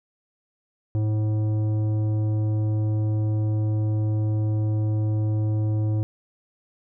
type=tone with tanh clipping; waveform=sine; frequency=107.4 Hz; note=A2; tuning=41 cents flat; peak=-22 dBFS; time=0.95-6.03 s; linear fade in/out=0 ms; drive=11 dB; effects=none